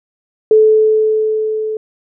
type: tone with level ramp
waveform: sine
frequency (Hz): 434.2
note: A4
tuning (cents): -23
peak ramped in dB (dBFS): -4 to -17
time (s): 0.51-1.77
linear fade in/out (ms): 2
effects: none